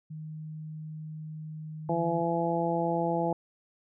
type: tone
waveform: sine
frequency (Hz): 155.56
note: D#3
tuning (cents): 0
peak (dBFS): -37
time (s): 0.1-2.22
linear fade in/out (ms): 10
type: harmonic tone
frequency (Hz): 168.6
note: E3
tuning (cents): +39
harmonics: 1 / 2 / 3 / 4 / 5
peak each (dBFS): -32 / -32 / -32 / -32 / -32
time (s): 1.89-3.33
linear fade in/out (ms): 2
effects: none